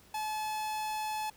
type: tone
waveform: 45% pulse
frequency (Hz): 860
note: A5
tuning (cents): -40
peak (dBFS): -33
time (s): 0.14-1.3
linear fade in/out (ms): 5
effects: pink hiss -60 dBFS RMS until 1.36 s